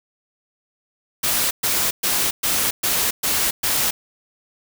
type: noise bursts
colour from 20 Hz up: white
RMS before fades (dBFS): -20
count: 7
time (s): 1.23-3.91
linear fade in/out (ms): 10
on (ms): 280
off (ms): 120
effects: none